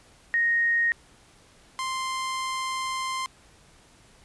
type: tone pair in turn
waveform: sine / sawtooth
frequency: 1864.7 / 1046.5 Hz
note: A#6 / C6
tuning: 0 / 0 cents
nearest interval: minor seventh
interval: 1000 cents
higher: first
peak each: -20 / -24 dBFS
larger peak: first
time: 0.34-0.92 / 1.79-3.26 s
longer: second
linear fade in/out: 0 ms
effects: pink hiss -56 dBFS RMS until 4.24 s + resampled to 24000 Hz